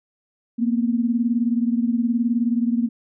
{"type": "beating tone pair", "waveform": "sine", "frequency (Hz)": [231.6, 250.6], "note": ["A#3", "B3"], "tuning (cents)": [-11, 25], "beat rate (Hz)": 19, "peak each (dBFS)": [-19, -23], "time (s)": [0.58, 2.89], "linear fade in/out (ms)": 20, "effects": []}